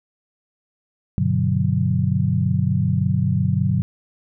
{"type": "chord", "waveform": "sine", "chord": "G major seventh", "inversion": "none", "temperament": "equal", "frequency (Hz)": [98, 123.47, 146.83, 185], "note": ["G2", "B2", "D3", "F#3"], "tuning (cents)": [0, 0, 0, 0], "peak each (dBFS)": -22, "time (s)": [1.18, 3.82], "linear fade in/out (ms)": 0, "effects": []}